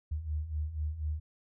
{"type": "beating tone pair", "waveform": "sine", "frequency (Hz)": [73.7, 77.8], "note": ["D2", "D#2"], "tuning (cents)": [7, 0], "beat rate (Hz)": 4.1, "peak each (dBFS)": [-38, -33], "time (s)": [0.11, 1.2], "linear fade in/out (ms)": 10, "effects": []}